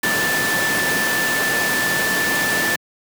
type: tone in noise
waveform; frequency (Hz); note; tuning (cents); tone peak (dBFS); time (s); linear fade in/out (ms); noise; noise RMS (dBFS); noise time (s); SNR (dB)
sine; 1760; A6; 0; -19; 0.03-2.76; 5; pink; -21; 0.03-2.76; -1
effects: high-pass 200 Hz 12 dB/octave